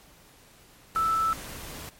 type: tone in noise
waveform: sine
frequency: 1318.5 Hz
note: E6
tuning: in tune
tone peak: -22 dBFS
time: 0.96-1.33 s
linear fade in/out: 0 ms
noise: pink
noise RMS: -40 dBFS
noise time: 0.95-1.89 s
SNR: +15 dB
effects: pink hiss -55 dBFS RMS until 1.99 s + MP3 64 kbps